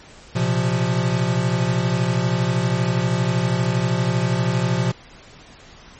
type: chord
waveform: square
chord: Bb suspended second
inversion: none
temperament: equal with one note detuned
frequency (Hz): 118.24 / 130.81 / 174.61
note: Bb2 / C3 / F3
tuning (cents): +25 / 0 / 0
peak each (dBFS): -23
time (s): 0.35-4.92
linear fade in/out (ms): 10
effects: pink hiss -45 dBFS RMS until 5.99 s + MP3 32 kbps